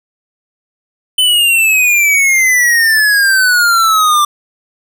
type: exponential sweep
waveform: square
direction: down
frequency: 3048 to 1174.7 Hz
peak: -8 dBFS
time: 1.18-4.25 s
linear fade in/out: 5 ms
effects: none